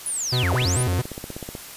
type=linear two-way sweep; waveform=sine; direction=down then up; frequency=10270 to 311.3 to 10270 Hz; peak=-24 dBFS; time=0.06-0.83 s; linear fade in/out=2 ms; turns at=0.54 s
type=tone with vibrato; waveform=45% pulse; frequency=105.9 Hz; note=G#2; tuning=34 cents sharp; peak=-20 dBFS; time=0.32-1.02 s; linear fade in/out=10 ms; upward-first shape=square; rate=4.5 Hz; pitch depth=290 cents each way
type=click train; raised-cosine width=2 ms; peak=-19 dBFS; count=16; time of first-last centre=0.62-1.552 s; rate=16.1 Hz
effects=white hiss -39 dBFS RMS until 1.76 s + resampled to 32000 Hz